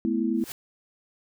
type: chord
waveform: sine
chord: A suspended second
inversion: none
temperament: equal with one note detuned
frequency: 217.3 / 246.9 / 329.6 Hz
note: A3 / B3 / E4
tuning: -21 / 0 / 0 cents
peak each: -27 / -27 / -27 dBFS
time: 0.05-0.44 s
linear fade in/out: 0 ms
type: noise with exponential growth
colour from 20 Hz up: white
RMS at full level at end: -33 dBFS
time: 0.34-0.52 s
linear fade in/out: 0 ms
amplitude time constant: 39 ms
effects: none